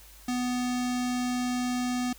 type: tone with low-pass filter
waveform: square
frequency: 248 Hz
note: B3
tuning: 7 cents sharp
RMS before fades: -29 dBFS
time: 0.28-2.13 s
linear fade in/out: 5 ms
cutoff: 7300 Hz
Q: 1.9
effects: added 50 Hz sine -52 dBFS peak until 2.18 s + white hiss -53 dBFS RMS until 2.18 s